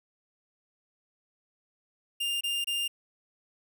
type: tone bursts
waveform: 45% pulse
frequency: 2803 Hz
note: F7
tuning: 6 cents sharp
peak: -28 dBFS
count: 3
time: 2.2-2.88 s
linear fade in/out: 10 ms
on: 210 ms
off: 25 ms
effects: none